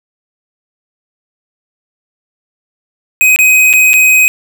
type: tone with dropouts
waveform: square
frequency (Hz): 2517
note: D#7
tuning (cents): +19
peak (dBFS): -5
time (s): 3.21-4.28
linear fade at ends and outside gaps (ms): 0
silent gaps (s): 3.361-3.389 / 3.73-3.736 / 3.933-3.939
effects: none